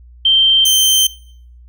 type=tone pair in turn; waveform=sine / sawtooth; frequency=3136 / 3116 Hz; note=G7 / G7; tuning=0 / -11 cents; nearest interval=unison; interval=11 cents; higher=first; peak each=-8 / -6 dBFS; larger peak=second; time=0.25-0.65 / 0.65-1.07 s; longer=second; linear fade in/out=5 ms; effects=noise-tail reverb RT60 0.6 s tail -23 dB re dry + added 60 Hz sine -38 dBFS peak until 1.68 s